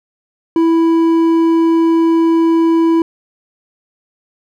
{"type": "tone with hard clipping", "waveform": "triangle", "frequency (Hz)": 329.6, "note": "E4", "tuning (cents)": 0, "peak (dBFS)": -10, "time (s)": [0.56, 3.02], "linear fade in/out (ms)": 2, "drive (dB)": 9, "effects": []}